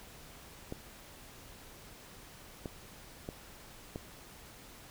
clicks, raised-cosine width 2 ms, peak -25 dBFS, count 4, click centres 0.724 / 2.658 / 3.289 / 3.959 s, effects pink hiss -53 dBFS RMS until 4.9 s

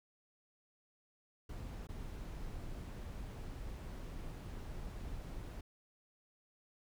brown noise with dropouts, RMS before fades -45 dBFS, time 1.49-5.61 s, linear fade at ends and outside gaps 5 ms, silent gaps 1.871-1.888 s, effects none

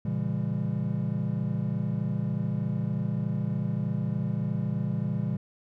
triangle chord, A# diminished seventh, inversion none, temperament just, 116.54 / 139.85 / 167.82 / 201.4 Hz, A#2 / C#3 / E3 / G3, 0 / +16 / +31 / +47 cents, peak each -30 dBFS, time 0.05-5.37 s, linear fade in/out 5 ms, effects none

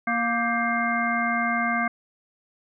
harmonic tone with a mistuned harmonic, 234.8 Hz, A#3, 13 cents sharp, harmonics 1 / 3 / 5 / 7 / 9, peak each -28 / -28 / -28 / -28 / -28 dBFS, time 0.07-1.88 s, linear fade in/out 5 ms, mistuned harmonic 7, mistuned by -70 cents, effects none

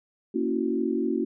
sine chord, F# dominant seventh, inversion first, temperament equal, 233.1 / 277.2 / 329.6 / 370 Hz, A#3 / C#4 / E4 / F#4, 0 / 0 / 0 / 0 cents, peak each -29 dBFS, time 0.34-1.25 s, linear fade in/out 10 ms, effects none

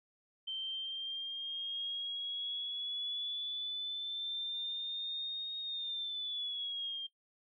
sine exponential two-way sweep, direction up then down, 3114 to 3729 to 3188 Hz, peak -36 dBFS, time 0.47-7.07 s, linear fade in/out 10 ms, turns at 5.59 s, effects noise-tail reverb RT60 0.1 s tail -17 dB re dry

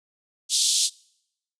pink band-pass noise, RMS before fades -22 dBFS, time 0.49-0.9 s, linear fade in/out 50 ms, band 3400 to 9600 Hz, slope 48 dB/octave, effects noise-tail reverb RT60 0.8 s tail -26 dB re dry

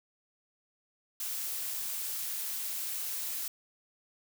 blue noise, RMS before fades -36 dBFS, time 1.2-3.48 s, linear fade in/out 2 ms, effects none

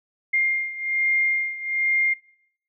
sine beating tone pair, 2115 / 2116.2 Hz, C7 / C7, +18 / +19 cents, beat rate 1.2 Hz, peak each -22 / -25 dBFS, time 0.33-2.14 s, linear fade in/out 10 ms, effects noise-tail reverb RT60 0.7 s tail -22 dB re dry

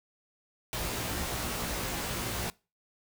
pink noise with comb filter, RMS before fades -34 dBFS, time 0.73-2.5 s, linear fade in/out 0 ms, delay 17 ms, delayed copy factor +1, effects noise-tail reverb RT60 0.3 s tail -23 dB re dry

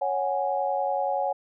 sine chord, C# suspended fourth, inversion none, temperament equal, 554.4 / 740 / 830.6 Hz, C#5 / F#5 / G#5, 0 / 0 / 0 cents, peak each -28 dBFS, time 0.01-1.33 s, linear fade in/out 10 ms, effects none

